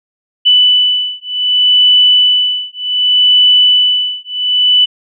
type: beating tone pair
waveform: sine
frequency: 2984 / 2984.66 Hz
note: F#7 / F#7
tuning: +14 / +14 cents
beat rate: 0.66 Hz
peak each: -10 dBFS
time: 0.45-4.86 s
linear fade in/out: 20 ms
effects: none